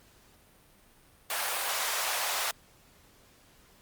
pink high-pass noise, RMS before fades -31 dBFS, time 1.3-2.51 s, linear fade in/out 2 ms, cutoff 650 Hz, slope 24 dB/octave, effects pink hiss -60 dBFS RMS until 3.81 s + Opus 48 kbps

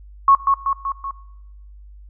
sine tone with echo, 1100 Hz, C#6, 14 cents flat, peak -8 dBFS, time 0.28-0.35 s, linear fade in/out 2 ms, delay 190 ms, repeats 4, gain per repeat -4 dB, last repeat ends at 1.11 s, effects noise-tail reverb RT60 0.9 s tail -19 dB re dry + added 50 Hz sine -39 dBFS peak until 2.09 s

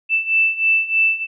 sine beating tone pair, 2648 / 2651.2 Hz, E7 / E7, +7 / +9 cents, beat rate 3.2 Hz, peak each -19 / -16 dBFS, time 0.09-1.27 s, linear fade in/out 50 ms, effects none

